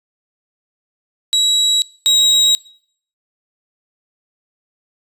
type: tone pair in turn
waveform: 35% pulse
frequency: 3881 / 3823 Hz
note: B7 / A#7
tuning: -31 / +43 cents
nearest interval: unison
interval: 26 cents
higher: first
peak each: -9 / -7 dBFS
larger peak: second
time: 1.33-1.82 / 2.06-2.55 s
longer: neither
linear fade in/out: 0 ms
effects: noise-tail reverb RT60 0.6 s tail -23 dB re dry + resampled to 32000 Hz